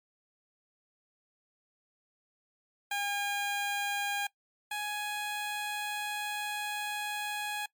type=tone pair in turn; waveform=15% pulse; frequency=810 / 834.2 Hz; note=G#5 / G#5; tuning=-43 / +7 cents; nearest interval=minor second; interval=50 cents; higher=second; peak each=-24 / -27 dBFS; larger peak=first; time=2.91-4.27 / 4.71-7.66 s; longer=second; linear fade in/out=5 ms; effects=noise-tail reverb RT60 0.1 s tail -21 dB re dry + MP3 96 kbps